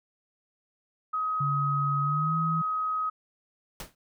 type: tone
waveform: sine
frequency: 1264 Hz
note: D#6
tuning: 27 cents sharp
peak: -26 dBFS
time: 1.13-3.1 s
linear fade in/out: 10 ms
type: tone with pitch glide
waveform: sine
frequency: 141.5 to 161.6 Hz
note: C#3 to E3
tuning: +36 to -34 cents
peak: -27 dBFS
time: 1.4-2.62 s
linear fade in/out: 10 ms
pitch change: +230 cents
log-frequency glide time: 2.02-2.36 s
type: noise with exponential decay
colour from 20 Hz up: pink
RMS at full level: -34 dBFS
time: 3.8-3.95 s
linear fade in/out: 2 ms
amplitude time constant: 32 ms
effects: none